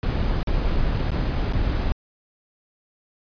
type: noise with dropouts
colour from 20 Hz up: brown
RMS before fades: -22 dBFS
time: 0.03-1.92 s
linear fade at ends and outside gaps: 0 ms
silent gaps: 0.43-0.473 / 0.911-0.914 / 1.106-1.118 / 1.525-1.535 s
effects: resampled to 11025 Hz